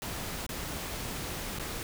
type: noise with dropouts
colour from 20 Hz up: pink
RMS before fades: -37 dBFS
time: 0.02-1.83 s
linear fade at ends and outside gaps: 1 ms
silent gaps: 0.465-0.491 / 1.588-1.596 s
effects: none